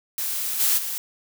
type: noise with level steps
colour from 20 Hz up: blue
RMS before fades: -27 / -20 / -29 dBFS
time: 0.18-0.98 s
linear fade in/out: 0 ms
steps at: 0.59 / 0.77 s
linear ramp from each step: 20 ms
effects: none